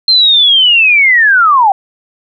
sine linear sweep, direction down, 4186 to 750 Hz, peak -4 dBFS, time 0.08-1.72 s, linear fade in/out 2 ms, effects none

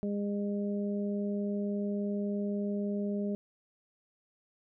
harmonic tone, 203.5 Hz, G#3, 35 cents flat, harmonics 1 / 2 / 3, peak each -31 / -37 / -41 dBFS, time 0.03-3.35 s, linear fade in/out 0 ms, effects none

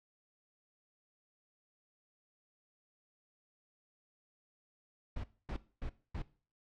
brown noise bursts, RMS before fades -39 dBFS, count 4, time 5.16-6.222 s, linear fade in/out 5 ms, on 78 ms, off 250 ms, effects noise-tail reverb RT60 0.4 s tail -18 dB re dry + low-pass 4000 Hz 12 dB/octave

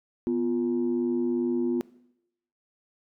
sine tone pair together, 246.9 / 349.5 Hz, B3 / F4, 0 / +1 cents, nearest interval tritone, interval 601 cents, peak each -25 dBFS, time 0.27-1.81 s, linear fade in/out 0 ms, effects noise-tail reverb RT60 0.8 s tail -21 dB re dry + tanh soft clip ceiling -18 dBFS

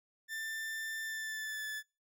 40% pulse tone with pitch glide, 1780 to 1737.3 Hz, A6 to A6, +20 to -22 cents, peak -37 dBFS, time 0.28-1.83 s, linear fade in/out 50 ms, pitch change -42 cents, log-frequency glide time 1.02-1.66 s, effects noise-tail reverb RT60 0.3 s tail -23 dB re dry

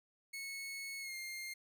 sawtooth tone with pitch glide, 2198 to 2117 Hz, C#7 to C7, -15 to +20 cents, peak -39 dBFS, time 0.33-1.54 s, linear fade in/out 10 ms, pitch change -65 cents, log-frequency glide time 1-1.15 s, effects none

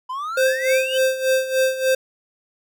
triangle exponential sweep, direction up, 993 to 3109 Hz, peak -23 dBFS, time 0.09-0.98 s, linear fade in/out 10 ms
square tone with tremolo, 523.3 Hz, C5, in tune, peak -15 dBFS, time 0.37-1.95 s, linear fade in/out 5 ms, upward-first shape sine, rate 3.4 Hz, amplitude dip 75%
effects none

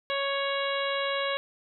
harmonic tone with a mistuned harmonic, 554.4 Hz, C#5, in tune, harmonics 1 / 2 / 3 / 4 / 5 / 6 / 7, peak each -30 / -33 / -35 / -36 / -37 / -38 / -38 dBFS, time 0.1-1.37 s, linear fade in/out 0 ms, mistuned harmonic 5, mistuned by +26 cents, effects none

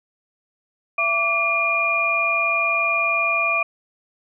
sine tone cluster, 671 / 1160 / 2419 Hz, E5 / D6 / D#7, +31 / -22 / -49 cents, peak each -26 / -24 / -19 dBFS, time 0.98-3.63 s, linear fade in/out 5 ms, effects none

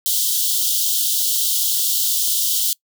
white high-pass noise, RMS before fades -19 dBFS, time 0.06-2.73 s, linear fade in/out 0 ms, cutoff 3000 Hz, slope 96 dB/octave, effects noise-tail reverb RT60 0.1 s tail -24 dB re dry

